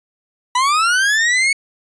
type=linear sweep; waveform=40% pulse; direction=up; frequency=970 to 2225 Hz; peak=-12 dBFS; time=0.55-1.53 s; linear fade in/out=5 ms; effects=resampled to 22050 Hz